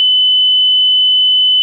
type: tone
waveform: sine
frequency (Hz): 3015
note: F#7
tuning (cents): +32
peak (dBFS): -7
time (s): 0-1.62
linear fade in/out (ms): 0
effects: none